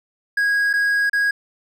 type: tone with dropouts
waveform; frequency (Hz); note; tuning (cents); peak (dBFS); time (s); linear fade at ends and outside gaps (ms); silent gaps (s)
triangle; 1647; G#6; -15; -14; 0.37-1.31; 5; 0.731-0.736 / 1.097-1.131
effects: none